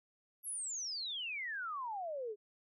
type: exponential sweep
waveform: sine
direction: down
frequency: 11750 to 402.3 Hz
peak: -38 dBFS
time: 0.43-2.36 s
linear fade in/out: 50 ms
effects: none